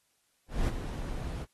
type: noise with ADSR envelope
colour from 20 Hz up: brown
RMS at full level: -27 dBFS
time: 0.48-1.46 s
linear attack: 200 ms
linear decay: 19 ms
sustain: -9 dB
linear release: 37 ms
effects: white hiss -73 dBFS RMS until 1.53 s + AAC 32 kbps